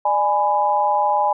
sine chord, G# diminished, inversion second, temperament just, 598 / 830.6 / 996.7 Hz, D5 / G#5 / B5, +31 / 0 / +16 cents, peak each -23 / -17 / -21 dBFS, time 0.05-1.33 s, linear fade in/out 5 ms, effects none

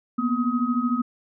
sine tone cluster, 236.4 / 249.7 / 1263 Hz, A#3 / B3 / D#6, +24 / +19 / +26 cents, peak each -24 / -24 / -28 dBFS, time 0.18-1.02 s, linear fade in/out 10 ms, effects none

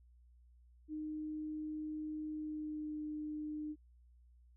sine tone with pitch glide, 307.4 to 303.3 Hz, D#4 to D#4, -21 to -44 cents, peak -39 dBFS, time 0.88-3.76 s, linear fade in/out 50 ms, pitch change -23 cents, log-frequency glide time 2.3-3.01 s, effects added 60 Hz sine -61 dBFS peak until 4.56 s

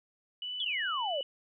sine tone with vibrato, 2960 Hz, F#7, in tune, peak -35 dBFS, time 0.42-1.23 s, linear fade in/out 2 ms, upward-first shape triangle, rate 1.9 Hz, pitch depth 17 cents each way
sine exponential sweep, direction down, 3500 to 524 Hz, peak -31 dBFS, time 0.6-1.21 s, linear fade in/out 2 ms
effects none

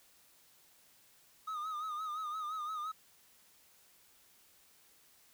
triangle tone with vibrato, 1244.5 Hz, D#6, in tune, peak -35 dBFS, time 1.47-2.92 s, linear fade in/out 10 ms, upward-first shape sine, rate 5.8 Hz, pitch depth 67 cents each way, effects white hiss -65 dBFS RMS until 5.33 s

